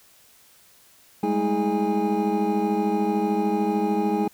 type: tone cluster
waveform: triangle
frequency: 201.1 / 214.5 / 319.3 / 417.3 / 819 Hz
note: G3 / A3 / D#4 / G#4 / G#5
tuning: +44 / -44 / +45 / +8 / -24 cents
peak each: -25 dBFS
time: 1.23-4.28 s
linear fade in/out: 5 ms
effects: white hiss -55 dBFS RMS until 4.33 s